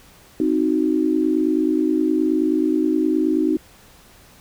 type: chord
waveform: sine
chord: C diminished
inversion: none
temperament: equal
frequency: 261.6 / 311.1 / 370 Hz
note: C4 / Eb4 / Gb4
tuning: 0 / 0 / 0 cents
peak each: -22 / -18 / -23 dBFS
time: 0.4-3.57 s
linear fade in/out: 2 ms
effects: pink hiss -49 dBFS RMS until 4.4 s